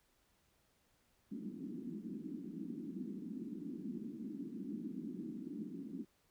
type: band-pass noise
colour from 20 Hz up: pink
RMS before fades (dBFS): -45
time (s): 1.31-6.05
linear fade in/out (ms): 10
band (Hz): 190 to 320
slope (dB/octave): 48
effects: pink hiss -75 dBFS RMS until 6.3 s